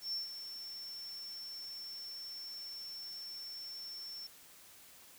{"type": "tone with ADSR envelope", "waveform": "triangle", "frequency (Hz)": 5410, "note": "E8", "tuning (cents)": 44, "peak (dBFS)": -31, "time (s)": [0.01, 4.27], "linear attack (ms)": 120, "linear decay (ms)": 140, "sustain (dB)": -11, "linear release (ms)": 6, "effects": ["tanh soft clip ceiling -33 dBFS", "white hiss -58 dBFS RMS until 5.18 s"]}